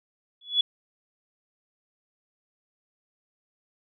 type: tone with exponential growth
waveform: sine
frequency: 3403 Hz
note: G#7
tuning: 41 cents sharp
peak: -15 dBFS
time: 0.41-0.61 s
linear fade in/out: 5 ms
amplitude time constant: 42 ms
effects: none